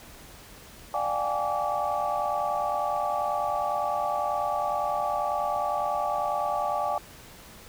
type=tone cluster; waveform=sine; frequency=593 / 712 / 794 / 844 / 1155 Hz; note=D5 / F5 / G5 / G#5 / D6; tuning=+17 / +33 / +22 / +28 / -29 cents; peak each=-31 dBFS; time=0.94-6.98 s; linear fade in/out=2 ms; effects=tanh soft clip ceiling -15 dBFS + pink hiss -48 dBFS RMS until 7.68 s